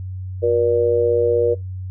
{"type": "tone with amplitude modulation", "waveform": "sine", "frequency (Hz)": 475, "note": "A#4", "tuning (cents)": 33, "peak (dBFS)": -10, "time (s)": [0.42, 1.55], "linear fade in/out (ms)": 20, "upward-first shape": "sine", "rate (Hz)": 116, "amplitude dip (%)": 85, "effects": ["noise-tail reverb RT60 0.2 s tail -22 dB re dry", "added 93 Hz sine -26 dBFS peak until 1.9 s"]}